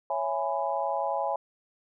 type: chord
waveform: sine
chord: C# minor seventh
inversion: none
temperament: just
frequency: 554.4 / 665.2 / 831.5 / 997.9 Hz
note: C#5 / E5 / G#5 / B5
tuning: 0 / +16 / +2 / +18 cents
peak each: -32 / -32 / -30 / -34 dBFS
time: 0.1-1.36 s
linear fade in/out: 2 ms
effects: none